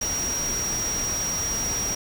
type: tone in noise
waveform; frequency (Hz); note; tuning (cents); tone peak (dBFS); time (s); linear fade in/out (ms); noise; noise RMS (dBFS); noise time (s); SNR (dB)
sine; 5690; F8; +31; -25; 0.01-1.95; 5; pink; -32; 0.01-1.95; +4
effects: none

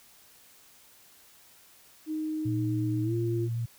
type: tone with pitch glide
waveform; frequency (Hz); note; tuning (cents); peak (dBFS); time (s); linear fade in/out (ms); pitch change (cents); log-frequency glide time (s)
sine; 311.1 to 345.2; D#4 to F4; 0 to -20; -29; 2.06-3.49; 50; +180; 3.02-3.14
type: tone with vibrato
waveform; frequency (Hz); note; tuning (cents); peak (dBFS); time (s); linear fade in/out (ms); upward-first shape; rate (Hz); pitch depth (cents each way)
sine; 116.54; A#2; 0; -28; 2.45-3.66; 10; sine; 8.1; 17
effects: white hiss -57 dBFS RMS until 3.78 s

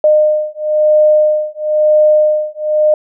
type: beating tone pair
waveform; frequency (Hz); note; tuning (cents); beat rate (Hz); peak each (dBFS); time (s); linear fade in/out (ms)
sine; 609 / 610; D#5 / D#5; -37 / -34; 1; -11; 0.04-2.94; 2
effects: none

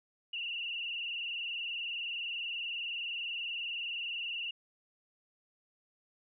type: tone with vibrato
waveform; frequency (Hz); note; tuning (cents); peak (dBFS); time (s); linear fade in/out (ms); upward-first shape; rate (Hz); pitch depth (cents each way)
sine; 2794; F7; 0; -35; 0.33-4.51; 5; sine; 20; 74
effects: none

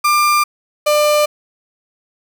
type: tone pair in turn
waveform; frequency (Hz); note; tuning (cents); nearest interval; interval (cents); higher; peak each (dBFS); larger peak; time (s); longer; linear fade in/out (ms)
35% pulse; 1193 / 596.5; D6 / D5; +27 / +27; octave; 1200; first; -9; neither; 0.04-0.44 / 0.86-1.26; neither; 10
effects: 7-bit

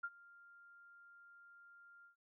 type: tone with ADSR envelope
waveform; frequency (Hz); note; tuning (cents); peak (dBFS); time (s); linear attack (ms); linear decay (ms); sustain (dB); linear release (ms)
sine; 1396.9; F6; 0; -37; 0.03-2.16; 12; 48; -22; 110
effects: none

